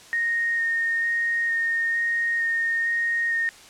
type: tone with vibrato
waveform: sine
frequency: 1850 Hz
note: A#6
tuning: 14 cents flat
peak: -21 dBFS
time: 0.13-3.49 s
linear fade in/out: 0 ms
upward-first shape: square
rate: 1.1 Hz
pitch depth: 9 cents each way
effects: white hiss -47 dBFS RMS until 3.69 s + low-pass 8000 Hz 12 dB/octave